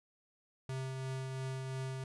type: tone with tremolo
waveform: square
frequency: 131.9 Hz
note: C3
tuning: 14 cents sharp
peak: -37 dBFS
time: 0.69-2.04 s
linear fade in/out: 2 ms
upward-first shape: triangle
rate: 2.9 Hz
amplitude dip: 30%
effects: resampled to 24000 Hz